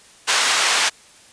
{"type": "band-pass noise", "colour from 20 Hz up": "pink", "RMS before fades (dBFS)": -18, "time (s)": [0.27, 0.9], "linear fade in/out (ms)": 20, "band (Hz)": [1100, 8200], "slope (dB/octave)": 12, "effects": ["white hiss -48 dBFS RMS until 1.32 s", "resampled to 22050 Hz"]}